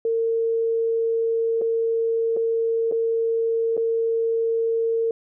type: tone with dropouts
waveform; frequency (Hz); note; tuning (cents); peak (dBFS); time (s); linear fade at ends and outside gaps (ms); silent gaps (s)
sine; 455.8; A#4; -39; -19; 0.05-5.11; 2; 1.614-1.618 / 2.366-2.37 / 2.914-2.922 / 3.768-3.776
effects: none